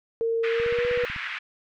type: tone with pitch glide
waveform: sine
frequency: 457.2 to 487.2 Hz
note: A#4 to B4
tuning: -34 to -24 cents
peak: -22 dBFS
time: 0.21-1.05 s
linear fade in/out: 0 ms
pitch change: +110 cents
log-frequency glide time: 0.49-0.89 s
type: band-pass noise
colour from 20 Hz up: white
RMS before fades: -33 dBFS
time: 0.43-1.39 s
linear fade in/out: 10 ms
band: 1400 to 2400 Hz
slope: 24 dB/octave
type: click train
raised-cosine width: 5 ms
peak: -28 dBFS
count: 10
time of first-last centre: 0.6-1.163 s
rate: 16 Hz
effects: none